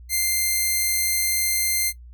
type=tone; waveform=5% pulse; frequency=2093 Hz; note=C7; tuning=in tune; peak=-10 dBFS; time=0.09-1.93 s; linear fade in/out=50 ms; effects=noise-tail reverb RT60 0.1 s tail -18 dB re dry + added 60 Hz sine -40 dBFS peak until 2.13 s